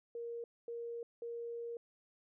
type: tone bursts at uneven times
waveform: sine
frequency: 468.8 Hz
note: A#4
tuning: 10 cents sharp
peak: -40 dBFS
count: 3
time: 0.15-0.44 / 0.68-1.03 / 1.22-1.77 s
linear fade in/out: 2 ms
effects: none